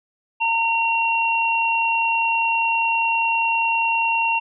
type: tone pair together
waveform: sine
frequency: 915 / 2745 Hz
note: A#5 / F7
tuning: -32 / -31 cents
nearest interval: octave + perfect fifth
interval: 1901 cents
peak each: -20 dBFS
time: 0.4-4.4 s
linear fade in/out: 20 ms
effects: none